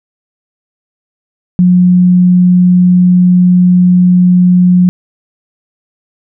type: tone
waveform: sine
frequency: 179.9 Hz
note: F#3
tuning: 48 cents flat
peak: -3 dBFS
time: 1.59-4.89 s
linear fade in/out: 0 ms
effects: none